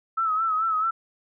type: tone with vibrato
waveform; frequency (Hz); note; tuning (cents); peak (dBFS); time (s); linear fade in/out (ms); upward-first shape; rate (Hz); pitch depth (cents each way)
sine; 1300; E6; -24; -21; 0.17-0.91; 10; sine; 4.6; 59
effects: none